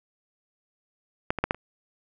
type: clicks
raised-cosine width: 0.5 ms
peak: -8 / -14 / -7 / -7 / -26 dBFS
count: 5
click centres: 1.305 / 1.387 / 1.44 / 1.509 / 1.546 s
effects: none